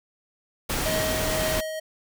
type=noise; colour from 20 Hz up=pink; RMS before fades=-27 dBFS; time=0.69-1.61 s; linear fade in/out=10 ms
type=tone with tremolo; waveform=square; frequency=630 Hz; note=D#5; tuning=21 cents sharp; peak=-26 dBFS; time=0.85-1.8 s; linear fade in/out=10 ms; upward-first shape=triangle; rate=2 Hz; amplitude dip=45%
effects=none